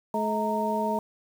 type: harmonic tone with a mistuned harmonic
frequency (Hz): 214.3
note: A3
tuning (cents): -45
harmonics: 1 / 2 / 3 / 4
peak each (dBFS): -30 / -32 / -30 / -28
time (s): 0.14-0.99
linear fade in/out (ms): 2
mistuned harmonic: 4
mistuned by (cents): +130
effects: 8-bit